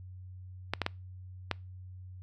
clicks, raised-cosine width 0.3 ms, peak -13 dBFS, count 4, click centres 0.736 / 0.817 / 0.864 / 1.513 s, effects noise-tail reverb RT60 0.3 s tail -26 dB re dry + added 92 Hz sine -44 dBFS peak until 2.22 s

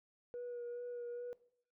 sine tone with vibrato, 482.9 Hz, B4, 39 cents flat, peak -40 dBFS, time 0.34-1.33 s, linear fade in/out 0 ms, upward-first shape sine, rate 2.4 Hz, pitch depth 17 cents each way, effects noise-tail reverb RT60 0.6 s tail -19 dB re dry + tanh soft clip ceiling -39 dBFS

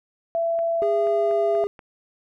sine tone, 669 Hz, E5, 25 cents sharp, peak -20 dBFS, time 0.35-1.64 s, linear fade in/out 0 ms
click train, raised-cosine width 0.5 ms, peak -28 dBFS, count 6, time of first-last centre 0.59-1.792 s, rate 4.16 Hz
triangle tone with pitch glide, 409 to 406.4 Hz, G#4 to G#4, -26 to -38 cents, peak -20 dBFS, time 0.82-1.67 s, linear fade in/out 0 ms, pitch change -12 cents, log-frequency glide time 1.03-1.41 s
effects none

